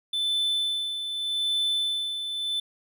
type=tone with tremolo; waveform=triangle; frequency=3520 Hz; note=A7; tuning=in tune; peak=-21 dBFS; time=0.13-2.6 s; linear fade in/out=5 ms; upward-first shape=sine; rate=0.83 Hz; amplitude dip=55%; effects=none